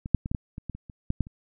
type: clicks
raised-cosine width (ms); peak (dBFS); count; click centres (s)
5; -21 / -6 / -19 / -17 / -14 / -24 / -21 / -27 / -29 / -13 / -12 / -30; 12; 0.059 / 0.147 / 0.259 / 0.315 / 0.348 / 0.581 / 0.697 / 0.75 / 0.898 / 1.104 / 1.207 / 1.269
effects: none